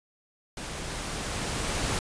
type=noise with level ramp; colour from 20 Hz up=pink; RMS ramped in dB=-37 to -28 dBFS; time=0.57-1.99 s; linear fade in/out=2 ms; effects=resampled to 22050 Hz